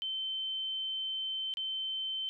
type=tone with dropouts; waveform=sine; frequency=3088 Hz; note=G7; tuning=27 cents flat; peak=-33 dBFS; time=0.02-2.29 s; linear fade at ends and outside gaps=0 ms; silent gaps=1.539-1.571 s; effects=none